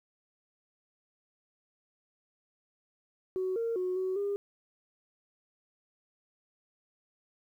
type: tone with pitch steps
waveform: sine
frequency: 373.2 / 460.5 / 366.4 / 374.4 / 403.3 Hz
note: F#4 / A#4 / F#4 / F#4 / G4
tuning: +15 / -21 / -17 / +20 / +49 cents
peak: -28 dBFS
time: 3.36-4.36 s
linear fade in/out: 0 ms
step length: 200 ms
effects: tanh soft clip ceiling -25 dBFS + 11-bit